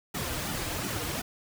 pink noise with flanger, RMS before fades -33 dBFS, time 0.14-1.22 s, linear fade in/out 10 ms, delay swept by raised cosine 1.8 to 5.4 ms, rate 2.8 Hz, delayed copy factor -0.85, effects none

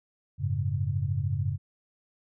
sine chord, F# suspended second, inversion none, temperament equal with one note detuned, 92.5 / 106.13 / 138.59 Hz, F#2 / G#2 / C#3, 0 / +38 / 0 cents, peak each -30 dBFS, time 0.38-1.58 s, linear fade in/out 50 ms, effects none

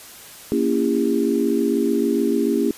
sine chord, A# diminished seventh, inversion none, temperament just, 233.1 / 279.7 / 335.6 / 402.8 Hz, A#3 / C#4 / E4 / G4, 0 / +16 / +31 / +47 cents, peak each -22 / -22 / -23 / -22 dBFS, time 0.52-2.71 s, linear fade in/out 0 ms, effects white hiss -41 dBFS RMS until 2.77 s + resampled to 32000 Hz

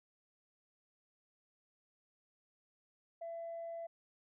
sine tone, 670 Hz, E5, 28 cents sharp, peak -40 dBFS, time 3.21-3.87 s, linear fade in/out 10 ms, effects tanh soft clip ceiling -38 dBFS

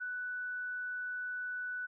sine tone, 1487 Hz, F#6, 8 cents sharp, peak -36 dBFS, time 0-1.87 s, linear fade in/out 20 ms, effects none

